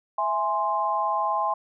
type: chord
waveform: sine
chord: E augmented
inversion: none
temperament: equal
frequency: 659.3 / 830.6 / 1046.5 Hz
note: E5 / G#5 / B#5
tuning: 0 / 0 / 0 cents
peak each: -30 / -26 / -25 dBFS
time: 0.18-1.54 s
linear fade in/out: 5 ms
effects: none